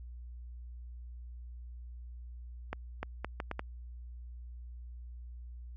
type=accelerating click train; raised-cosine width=0.5 ms; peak=-20 dBFS; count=6; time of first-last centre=2.73-3.594 s; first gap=300 ms; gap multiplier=0.72; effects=added 60 Hz sine -43 dBFS peak until 5.76 s + MP3 48 kbps